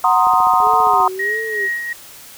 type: chord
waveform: sine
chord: C half-diminished seventh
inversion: second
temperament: equal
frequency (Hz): 740 / 932.3 / 1046.5 / 1244.5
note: Gb5 / Bb5 / C6 / Eb6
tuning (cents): 0 / 0 / 0 / 0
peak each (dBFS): -16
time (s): 0.04-1.08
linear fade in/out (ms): 2
type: click train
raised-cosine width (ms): 1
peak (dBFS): -18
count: 12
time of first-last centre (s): 0.27-1.003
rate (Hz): 15
type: tone with vibrato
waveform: sine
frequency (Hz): 407.5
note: G#4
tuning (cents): -33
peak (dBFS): -24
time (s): 0.6-1.69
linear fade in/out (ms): 50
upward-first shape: sine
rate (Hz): 1.5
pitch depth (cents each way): 150
type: tone with tremolo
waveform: sine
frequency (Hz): 1889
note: A#6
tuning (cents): +22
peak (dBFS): -16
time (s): 1.19-1.93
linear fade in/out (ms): 5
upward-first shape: sine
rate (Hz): 2.7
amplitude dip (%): 55
effects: white hiss -39 dBFS RMS until 2.37 s